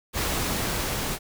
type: noise with level ramp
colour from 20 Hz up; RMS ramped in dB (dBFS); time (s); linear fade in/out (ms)
pink; -26 to -29; 0.13-1.19; 50
effects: none